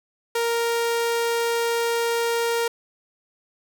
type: tone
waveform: sawtooth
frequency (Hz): 466.2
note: A#4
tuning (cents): 0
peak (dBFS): -17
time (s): 0.35-2.68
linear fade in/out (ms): 5
effects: none